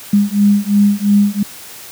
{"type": "beating tone pair", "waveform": "sine", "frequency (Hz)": [202.3, 205.2], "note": ["G#3", "G#3"], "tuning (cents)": [-45, -21], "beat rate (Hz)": 2.9, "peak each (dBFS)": -12, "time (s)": [0.13, 1.43], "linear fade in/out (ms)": 5, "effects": ["white hiss -34 dBFS RMS until 1.91 s", "high-pass 60 Hz 12 dB/octave"]}